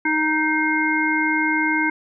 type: harmonic tone with a mistuned harmonic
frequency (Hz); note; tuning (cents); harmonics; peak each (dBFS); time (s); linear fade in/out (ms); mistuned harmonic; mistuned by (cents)
311.1; D#4; 0; 1 / 3 / 5 / 7; -22 / -25 / -23 / -22; 0.05-1.9; 5; 7; -32
effects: none